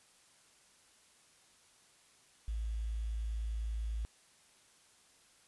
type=tone with quantisation; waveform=sine; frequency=55 Hz; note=A1; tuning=in tune; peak=-34 dBFS; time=2.48-4.05 s; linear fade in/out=0 ms; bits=10; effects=white hiss -65 dBFS RMS until 5.47 s + resampled to 24000 Hz